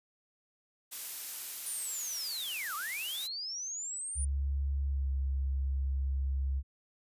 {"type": "noise", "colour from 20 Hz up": "blue", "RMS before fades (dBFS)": -39, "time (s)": [0.91, 3.28], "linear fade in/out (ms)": 20}
{"type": "linear two-way sweep", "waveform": "sine", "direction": "down then up", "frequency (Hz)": [9510, 1138, 9510], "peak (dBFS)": -36, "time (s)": [1.66, 4.25], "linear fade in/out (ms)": 5, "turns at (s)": 2.75}
{"type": "tone with pitch glide", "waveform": "sine", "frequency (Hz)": [69.3, 67.56], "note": ["C#2", "C#2"], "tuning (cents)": [0, -44], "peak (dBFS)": -29, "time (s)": [4.15, 6.63], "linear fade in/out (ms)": 50, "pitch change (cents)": -44, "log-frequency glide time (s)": [4.89, 5.07]}
{"effects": ["resampled to 32000 Hz"]}